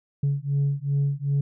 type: beating tone pair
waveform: sine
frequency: 139.7 / 142.3 Hz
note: C#3 / C#3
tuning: +14 / +46 cents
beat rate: 2.6 Hz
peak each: -23 dBFS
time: 0.23-1.41 s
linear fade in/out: 5 ms
effects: tanh soft clip ceiling -17 dBFS